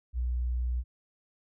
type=tone; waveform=sine; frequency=61.1 Hz; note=B1; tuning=18 cents flat; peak=-27 dBFS; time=0.13-0.84 s; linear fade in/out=50 ms; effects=none